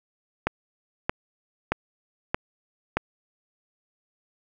click train, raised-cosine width 0.5 ms, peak -7 dBFS, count 5, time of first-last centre 0.47-2.97 s, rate 1.6 Hz, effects none

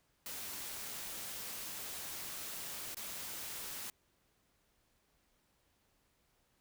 white noise with dropouts, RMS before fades -44 dBFS, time 0.26-3.9 s, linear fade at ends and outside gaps 1 ms, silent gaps 2.946-2.969 s, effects pink hiss -75 dBFS RMS until 6.6 s

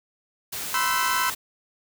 white noise, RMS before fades -32 dBFS, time 0.52-1.35 s, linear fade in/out 10 ms
35% pulse chord, C major seventh, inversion third, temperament equal with one note detuned, 987.8 / 1046.5 / 1318.5 / 1531.3 Hz, B5 / C6 / E6 / G6, 0 / 0 / 0 / -41 cents, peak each -26 dBFS, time 0.74-1.3 s, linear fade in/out 2 ms
effects none

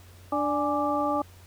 harmonic tone with a mistuned harmonic, 293.7 Hz, D4, in tune, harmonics 1 / 2 / 3 / 4, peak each -29 / -29 / -29 / -29 dBFS, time 0.32-1.22 s, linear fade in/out 5 ms, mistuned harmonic 3, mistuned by -94 cents, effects added 90 Hz sine -49 dBFS peak until 1.46 s + pink hiss -55 dBFS RMS until 1.46 s

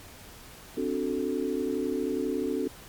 sine chord, D dominant seventh, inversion third, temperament equal, 261.6 / 293.7 / 370 / 440 Hz, C4 / D4 / F#4 / A4, 0 / 0 / 0 / 0 cents, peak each -32 dBFS, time 0.77-2.68 s, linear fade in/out 5 ms, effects pink hiss -48 dBFS RMS until 2.88 s + MP3 96 kbps

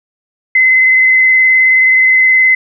sine tone with vibrato, 2046 Hz, C7, 39 cents flat, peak -5 dBFS, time 0.55-2.55 s, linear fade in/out 5 ms, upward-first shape sine, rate 19 Hz, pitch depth 15 cents each way, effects none

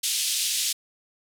pink band-pass noise, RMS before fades -26 dBFS, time 0.03-0.73 s, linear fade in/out 10 ms, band 3100 to 12000 Hz, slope 24 dB/octave, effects none

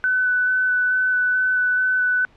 sine tone with vibrato, 1501 Hz, F#6, 24 cents sharp, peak -16 dBFS, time 0.04-2.25 s, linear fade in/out 0 ms, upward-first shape square, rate 2.3 Hz, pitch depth 9 cents each way, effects pink hiss -54 dBFS RMS until 2.36 s + low-pass 3000 Hz 12 dB/octave

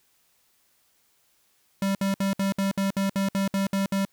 square tone bursts, 195.6 Hz, G3, 4 cents flat, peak -23 dBFS, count 12, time 1.82-4.051 s, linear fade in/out 2 ms, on 130 ms, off 61 ms, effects white hiss -66 dBFS RMS until 4.12 s

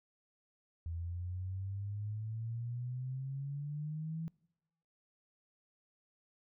sine exponential sweep, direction up, 82.41 to 164.81 Hz, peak -37 dBFS, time 0.86-4.28 s, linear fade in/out 0 ms, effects noise-tail reverb RT60 0.9 s tail -24 dB re dry

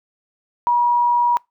sine tone, 961 Hz, B5, 48 cents flat, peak -13 dBFS, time 0.67-1.37 s, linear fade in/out 0 ms, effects noise-tail reverb RT60 0.2 s tail -25 dB re dry

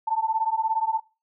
sine beating tone pair, 880 / 897 Hz, A5 / A5, 0 / +33 cents, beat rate 17 Hz, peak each -25 / -24 dBFS, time 0.07-1 s, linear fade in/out 10 ms, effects noise-tail reverb RT60 0.3 s tail -21 dB re dry

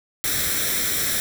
white noise with comb filter, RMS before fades -23 dBFS, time 0.24-1.2 s, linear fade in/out 0 ms, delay 0.53 ms, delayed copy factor +0.65, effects none

